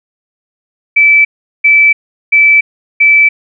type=tone bursts; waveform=sine; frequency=2314 Hz; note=D7; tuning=26 cents flat; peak=-3 dBFS; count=4; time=0.96-3.29 s; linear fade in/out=10 ms; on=290 ms; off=390 ms; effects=none